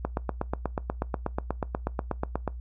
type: click train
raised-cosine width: 1 ms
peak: -13 dBFS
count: 21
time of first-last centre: 0.05-2.477 s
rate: 8.24 Hz
effects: noise-tail reverb RT60 0.2 s tail -22 dB re dry + added 60 Hz sine -35 dBFS peak until 2.6 s